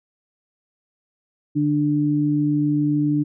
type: tone pair together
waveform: sine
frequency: 148 / 295.5 Hz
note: D3 / D4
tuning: +14 / +11 cents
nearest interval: octave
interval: 1197 cents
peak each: -22 / -18 dBFS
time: 1.55-3.24 s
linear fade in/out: 20 ms
effects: none